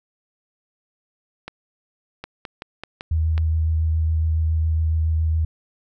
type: clicks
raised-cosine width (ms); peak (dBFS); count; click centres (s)
0.3; -16; 7; 1.48 / 2.24 / 2.452 / 2.621 / 2.836 / 3.009 / 3.379
type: tone with vibrato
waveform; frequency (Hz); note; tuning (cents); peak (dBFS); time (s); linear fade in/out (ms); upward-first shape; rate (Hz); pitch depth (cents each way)
sine; 79.8; D#2; +44; -17; 3.11-5.45; 5; triangle; 7.2; 18
effects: none